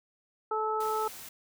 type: harmonic tone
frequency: 434.5 Hz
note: A4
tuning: 22 cents flat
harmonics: 1 / 2 / 3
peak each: -32 / -32 / -32 dBFS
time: 0.51-1.08 s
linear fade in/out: 5 ms
type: noise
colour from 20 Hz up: white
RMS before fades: -45 dBFS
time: 0.8-1.29 s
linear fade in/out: 5 ms
effects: none